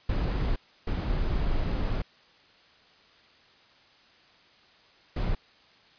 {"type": "noise bursts at uneven times", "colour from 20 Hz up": "brown", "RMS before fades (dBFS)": -27, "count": 3, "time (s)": [[0.09, 0.56], [0.87, 2.02], [5.16, 5.35]], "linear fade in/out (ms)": 5, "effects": ["white hiss -58 dBFS RMS until 5.98 s", "resampled to 11025 Hz"]}